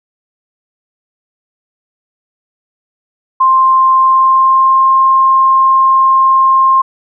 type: tone with pitch glide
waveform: sine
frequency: 1051 to 1060.8 Hz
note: C6 to C6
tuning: +7 to +23 cents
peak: -5 dBFS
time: 3.4-6.82 s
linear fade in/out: 10 ms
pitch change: +16 cents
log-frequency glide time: 3.98-4.91 s
effects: none